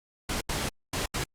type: noise bursts at uneven times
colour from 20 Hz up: pink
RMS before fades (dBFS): -30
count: 4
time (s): 0.29-0.41 / 0.49-0.69 / 0.93-1.06 / 1.14-1.24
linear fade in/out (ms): 5
effects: low-pass 11000 Hz 12 dB/octave + Opus 48 kbps